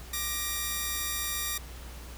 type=tone pair together; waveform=5% pulse; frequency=1186 / 1882.7 Hz; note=D6 / A#6; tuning=+17 / +17 cents; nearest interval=minor sixth; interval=800 cents; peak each=-22 dBFS; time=0.13-1.58 s; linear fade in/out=5 ms; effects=added 60 Hz sine -42 dBFS peak until 2.17 s + pink hiss -48 dBFS RMS until 2.17 s